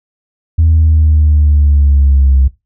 sine linear sweep, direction down, 81.4 to 65.8 Hz, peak -4 dBFS, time 0.58-2.48 s, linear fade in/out 10 ms, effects noise-tail reverb RT60 0.2 s tail -18 dB re dry + tanh soft clip ceiling -2 dBFS

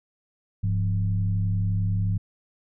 sine tone with frequency modulation, 101.1 Hz, G#2, 46 cents flat, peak -21 dBFS, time 0.63-2.18 s, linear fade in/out 10 ms, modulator 71.5 Hz, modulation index 0.67, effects none

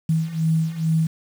sine beating tone pair, 159.5 / 161.8 Hz, D#3 / E3, +43 / -32 cents, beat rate 2.3 Hz, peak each -23 / -20 dBFS, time 0.09-1.07 s, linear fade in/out 5 ms, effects 7-bit

